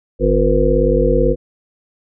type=harmonic tone with a mistuned harmonic; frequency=50.7 Hz; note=G#1; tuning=41 cents flat; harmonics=1 / 3 / 5 / 7 / 9 / 10; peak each=-16 / -21 / -21 / -19 / -17 / -17 dBFS; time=0.19-1.36 s; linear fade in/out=50 ms; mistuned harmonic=9; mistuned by=+47 cents; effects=none